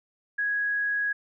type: tone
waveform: sine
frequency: 1661.2 Hz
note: G#6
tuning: in tune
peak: -24 dBFS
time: 0.38-1.13 s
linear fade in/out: 10 ms
effects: none